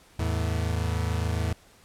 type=tone pair together; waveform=40% pulse; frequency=80.91 / 108 Hz; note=E2 / A2; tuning=-32 / -32 cents; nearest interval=perfect fourth; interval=500 cents; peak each=-26 / -28 dBFS; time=0.19-1.53 s; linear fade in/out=5 ms; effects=pink hiss -56 dBFS RMS until 1.84 s + low-pass 12000 Hz 12 dB/octave

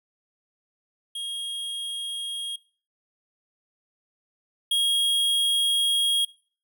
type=tone pair in turn; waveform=square; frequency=3263 / 3276 Hz; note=G#7 / G#7; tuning=-31 / -24 cents; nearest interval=unison; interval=7 cents; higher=second; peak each=-31 / -21 dBFS; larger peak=second; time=1.15-2.56 / 4.71-6.25 s; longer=second; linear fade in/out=5 ms; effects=noise-tail reverb RT60 0.4 s tail -21 dB re dry

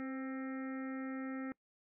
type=harmonic tone with a mistuned harmonic; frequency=265.2 Hz; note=C4; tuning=23 cents sharp; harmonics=1 / 2 / 3 / 5 / 6 / 7 / 8 / 9; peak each=-39 / -50 / -56 / -51 / -60 / -53 / -57 / -66 dBFS; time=0-1.52 s; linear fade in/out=0 ms; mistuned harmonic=2; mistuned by=-27 cents; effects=noise-tail reverb RT60 0.1 s tail -23 dB re dry

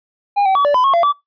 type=tone with pitch steps; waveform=triangle; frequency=811 / 768 / 1138 / 580 / 1007 / 1091 / 683 / 1155 Hz; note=G#5 / G5 / C#6 / D5 / B5 / C#6 / F5 / D6; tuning=-41 / -36 / +45 / -22 / +33 / -28 / -39 / -29 cents; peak=-9 dBFS; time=0.36-1.128 s; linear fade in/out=20 ms; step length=96 ms; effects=noise-tail reverb RT60 0.2 s tail -24 dB re dry + resampled to 11025 Hz

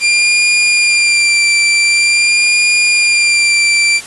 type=tone with vibrato; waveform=sawtooth; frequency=2384 Hz; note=D7; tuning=25 cents sharp; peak=-5 dBFS; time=0-4.01 s; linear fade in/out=50 ms; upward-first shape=sine; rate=0.46 Hz; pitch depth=26 cents each way; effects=white hiss -30 dBFS RMS until 4.06 s + resampled to 24000 Hz

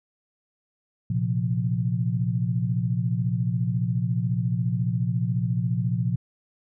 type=chord; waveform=sine; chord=Bb suspended second; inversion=none; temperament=equal; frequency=116.54 / 130.81 / 174.61 Hz; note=Bb2 / C3 / F3; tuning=0 / 0 / 0 cents; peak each=-25 / -27 / -27 dBFS; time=1.1-6.16 s; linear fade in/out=5 ms; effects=none

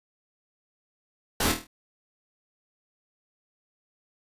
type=noise with echo; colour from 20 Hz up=pink; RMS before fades=-25 dBFS; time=1.4-1.52 s; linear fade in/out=5 ms; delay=25 ms; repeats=6; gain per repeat=-5 dB; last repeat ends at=1.67 s; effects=resampled to 32000 Hz

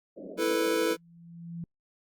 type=band-pass noise; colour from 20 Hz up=white; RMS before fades=-42 dBFS; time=0.16-0.96 s; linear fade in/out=20 ms; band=180 to 630 Hz; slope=96 dB/octave
type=chord; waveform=square; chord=E suspended fourth; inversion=none; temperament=equal; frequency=329.6 / 440 / 493.9 Hz; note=E4 / A4 / B4; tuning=0 / 0 / 0 cents; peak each=-30 dBFS; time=0.37-0.97 s; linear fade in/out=50 ms
type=tone with exponential growth; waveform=sine; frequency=169.1 Hz; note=E3; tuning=44 cents sharp; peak=-33 dBFS; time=0.53-1.64 s; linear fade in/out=2 ms; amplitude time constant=240 ms
effects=Opus 48 kbps

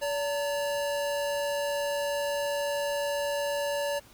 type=tone pair together; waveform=square; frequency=572.9 / 910 Hz; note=D5 / A#5; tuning=-43 / -42 cents; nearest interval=minor sixth; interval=801 cents; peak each=-29 / -37 dBFS; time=0.01-4 s; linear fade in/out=20 ms; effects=pink hiss -55 dBFS RMS until 4.13 s

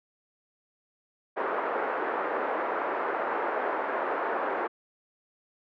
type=band-pass noise; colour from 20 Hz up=pink; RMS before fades=-30 dBFS; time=1.36-4.68 s; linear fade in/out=20 ms; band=390 to 1600 Hz; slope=24 dB/octave; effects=none

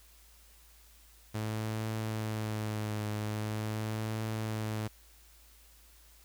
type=tone with vibrato; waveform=sawtooth; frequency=108.1 Hz; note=A2; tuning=30 cents flat; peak=-29 dBFS; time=1.34-4.88 s; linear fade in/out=10 ms; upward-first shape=triangle; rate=0.43 Hz; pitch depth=36 cents each way; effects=added 55 Hz sine -59 dBFS peak until 6.24 s + white hiss -61 dBFS RMS until 6.24 s

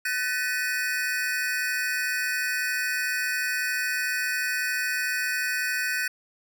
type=tone cluster; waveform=square; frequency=1507 / 1773 / 1924 / 2505 Hz; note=F#6 / A6 / B6 / D#7; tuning=+31 / +13 / -46 / +11 cents; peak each=-29 / -32 / -35 / -33 dBFS; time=0.05-6.08 s; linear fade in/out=5 ms; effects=none

